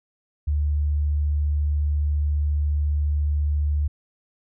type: tone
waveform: sine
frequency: 73.8 Hz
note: D2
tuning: 9 cents sharp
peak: -19 dBFS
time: 0.47-3.88 s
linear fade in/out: 10 ms
effects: none